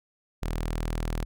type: tone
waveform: sawtooth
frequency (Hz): 40.25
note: E1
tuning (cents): -41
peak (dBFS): -24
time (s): 0.42-1.25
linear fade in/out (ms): 10
effects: none